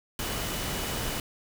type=tone in noise; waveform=sine; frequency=2960 Hz; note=F#7; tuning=in tune; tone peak=-43 dBFS; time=0.19-1.2 s; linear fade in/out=2 ms; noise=pink; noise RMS=-32 dBFS; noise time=0.19-1.2 s; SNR=-14 dB; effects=none